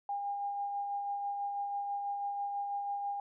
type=tone with tremolo; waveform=sine; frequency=807 Hz; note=G#5; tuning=50 cents flat; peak=-32 dBFS; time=0.09-3.2 s; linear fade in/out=2 ms; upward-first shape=sine; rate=6.1 Hz; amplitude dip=30%; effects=none